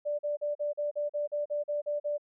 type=tone bursts; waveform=sine; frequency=588 Hz; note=D5; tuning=2 cents sharp; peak=-28 dBFS; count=12; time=0.05-2.181 s; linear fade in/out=20 ms; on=140 ms; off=41 ms; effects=none